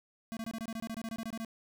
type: tone bursts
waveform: square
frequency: 225.5 Hz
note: A3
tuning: 43 cents sharp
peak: -37 dBFS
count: 16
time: 0.32-1.448 s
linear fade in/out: 0 ms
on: 48 ms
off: 24 ms
effects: none